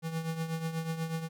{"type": "tone with tremolo", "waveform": "square", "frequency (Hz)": 162.7, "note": "E3", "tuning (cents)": -22, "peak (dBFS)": -30, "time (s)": [0.02, 1.29], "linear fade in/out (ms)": 50, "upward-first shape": "triangle", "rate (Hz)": 8.2, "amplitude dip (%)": 70, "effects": []}